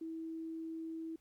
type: tone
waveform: sine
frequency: 324.6 Hz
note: E4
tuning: 27 cents flat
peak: -40 dBFS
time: 0.01-1.16 s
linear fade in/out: 5 ms
effects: pink hiss -75 dBFS RMS until 1.2 s